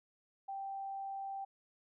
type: tone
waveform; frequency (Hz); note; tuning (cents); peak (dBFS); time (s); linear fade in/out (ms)
sine; 783; G5; -2; -39; 0.48-1.45; 10
effects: none